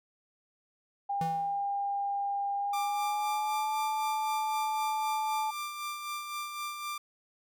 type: tone with pitch glide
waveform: sine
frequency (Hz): 802 to 869.5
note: G5 to A5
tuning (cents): +39 to -21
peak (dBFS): -29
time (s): 1.09-5.51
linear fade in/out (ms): 10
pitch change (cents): +140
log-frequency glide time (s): 2.56-3.77
type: tone with exponential decay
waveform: square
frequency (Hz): 164.81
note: E3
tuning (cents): 0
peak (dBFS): -32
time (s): 1.21-1.65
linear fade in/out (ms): 2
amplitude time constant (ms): 95
type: tone with tremolo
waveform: sawtooth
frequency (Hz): 1185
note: D6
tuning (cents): +15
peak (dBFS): -30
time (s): 2.73-6.98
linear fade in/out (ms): 5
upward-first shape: sine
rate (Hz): 3.9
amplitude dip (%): 45
effects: none